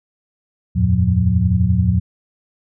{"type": "tone cluster", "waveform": "sine", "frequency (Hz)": [82.8, 94.2, 115.2, 180.1], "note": ["E2", "F#2", "A#2", "F#3"], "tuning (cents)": [8, 32, -20, -46], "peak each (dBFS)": -18, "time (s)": [0.75, 2], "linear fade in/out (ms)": 20, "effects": []}